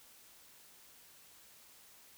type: silence
effects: white hiss -60 dBFS RMS until 2.17 s